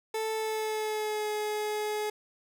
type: tone with pitch glide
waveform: 30% pulse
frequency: 440 to 423.1 Hz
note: A4 to G#4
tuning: 0 to +32 cents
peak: -27 dBFS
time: 0.14-2.1 s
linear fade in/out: 5 ms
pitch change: -68 cents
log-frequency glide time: 0.33-1.29 s
effects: none